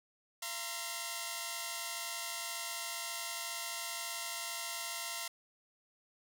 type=chord; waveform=5% pulse; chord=F suspended fourth; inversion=none; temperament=equal with one note detuned; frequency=680.5 / 932.3 / 1046.5 Hz; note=F5 / Bb5 / C6; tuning=-45 / 0 / 0 cents; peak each=-31 dBFS; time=0.42-5.28 s; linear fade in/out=5 ms; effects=none